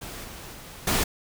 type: noise with level steps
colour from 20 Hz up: pink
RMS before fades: -38 / -41 / -43 / -23 dBFS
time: 0.01-1.04 s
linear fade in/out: 10 ms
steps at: 0.24 / 0.53 / 0.87 s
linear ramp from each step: 5 ms
effects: none